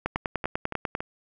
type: two click trains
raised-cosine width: 0.5 ms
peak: -11 / -16 dBFS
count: 10 / 4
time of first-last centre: 0.06-0.951 / 0.16-1.005 s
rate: 10.1 / 3.55 Hz
effects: none